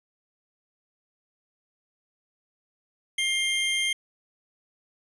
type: tone pair together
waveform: square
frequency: 2118 / 3178 Hz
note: C7 / G7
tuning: +21 / +23 cents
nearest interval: perfect fifth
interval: 702 cents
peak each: -27 dBFS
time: 3.18-3.93 s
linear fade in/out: 5 ms
effects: resampled to 24000 Hz + 9-bit